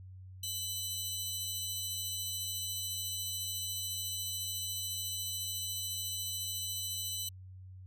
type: tone pair together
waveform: 15% pulse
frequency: 2998 / 4002 Hz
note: F#7 / B7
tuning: +22 / +22 cents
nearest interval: perfect fourth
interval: 500 cents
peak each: -32 / -32 dBFS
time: 0.43-7.29 s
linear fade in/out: 5 ms
effects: added 93 Hz sine -47 dBFS peak until 7.86 s